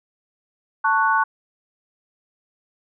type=chord; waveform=sine; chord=F# minor; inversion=first; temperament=just; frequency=888 / 1110 / 1480 Hz; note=A5 / C#6 / F#6; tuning=+16 / +2 / 0 cents; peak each=-20 dBFS; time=0.84-1.24 s; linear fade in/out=10 ms; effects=none